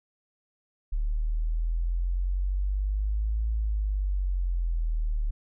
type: exponential two-way sweep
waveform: sine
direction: up then down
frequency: 36.71 to 55 to 36.71 Hz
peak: -24 dBFS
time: 0.92-5.31 s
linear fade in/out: 10 ms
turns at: 3.5 s
effects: none